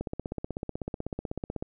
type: click train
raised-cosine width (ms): 2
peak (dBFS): -19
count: 27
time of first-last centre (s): 0.01-1.625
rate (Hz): 16.1
effects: none